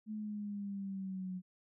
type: exponential sweep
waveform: sine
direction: down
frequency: 216.5 to 182.3 Hz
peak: -38 dBFS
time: 0.06-1.42 s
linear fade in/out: 50 ms
effects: none